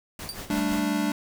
pink noise with tremolo, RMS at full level -36 dBFS, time 0.19-0.85 s, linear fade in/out 2 ms, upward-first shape sine, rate 5.9 Hz, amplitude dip 70%
sawtooth tone with exponential decay, 4663 Hz, D8, 13 cents flat, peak -25 dBFS, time 0.29-0.41 s, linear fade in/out 0 ms, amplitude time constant 24 ms
square chord, G suspended second, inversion none, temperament equal, 196 / 220 / 293.7 Hz, G3 / A3 / D4, 0 / 0 / 0 cents, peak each -30 / -30 / -27 dBFS, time 0.5-1.12 s, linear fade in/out 2 ms
effects none

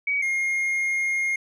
sine / triangle tone pair in turn, 2263 / 2136 Hz, C#7 / C7, +35 / +35 cents, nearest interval minor second, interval 100 cents, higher first, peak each -21 / -20 dBFS, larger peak second, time 0.07-0.22 / 0.22-1.36 s, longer second, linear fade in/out 5 ms, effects resampled to 32000 Hz

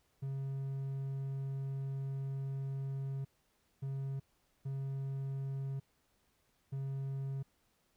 triangle tone bursts at uneven times, 136 Hz, C#3, 33 cents flat, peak -34 dBFS, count 4, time 0.22-3.25 / 3.82-4.2 / 4.65-5.8 / 6.72-7.43 s, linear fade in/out 10 ms, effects pink hiss -75 dBFS RMS until 7.96 s

